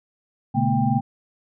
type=tone cluster; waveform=sine; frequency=120.4 / 141.5 / 216.1 / 239.5 / 793 Hz; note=B2 / C#3 / A3 / A#3 / G5; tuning=-44 / +36 / -31 / +47 / +20 cents; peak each=-24 dBFS; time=0.54-1.01 s; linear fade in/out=20 ms; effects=none